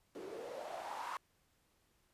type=noise with band-pass filter sweep; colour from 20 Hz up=white; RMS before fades=-45 dBFS; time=0.15-1.17 s; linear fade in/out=0 ms; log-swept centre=350 to 1100 Hz; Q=5; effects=pink hiss -75 dBFS RMS until 2.13 s + resampled to 32000 Hz